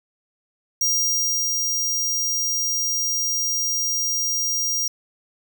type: tone with ADSR envelope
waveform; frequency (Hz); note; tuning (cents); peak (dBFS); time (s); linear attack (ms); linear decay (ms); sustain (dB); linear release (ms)
45% pulse; 5700; F8; +34; -18; 0.81-4.88; 4; 680; -3; 4
effects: none